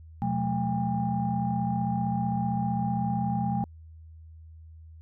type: tone cluster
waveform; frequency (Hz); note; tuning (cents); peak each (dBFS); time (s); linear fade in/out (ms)
sine; 125.2 / 180.4 / 216.1 / 804; B2 / F#3 / A3 / G5; +24 / -44 / -31 / +44; -30; 0.22-3.64; 0
effects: tanh soft clip ceiling -16 dBFS + added 80 Hz sine -45 dBFS peak until 5.01 s